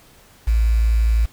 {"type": "tone with quantisation", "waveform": "sine", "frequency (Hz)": 55.9, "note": "A1", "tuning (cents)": 28, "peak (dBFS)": -13, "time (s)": [0.47, 1.26], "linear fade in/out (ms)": 10, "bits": 6, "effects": ["pink hiss -50 dBFS RMS until 1.32 s"]}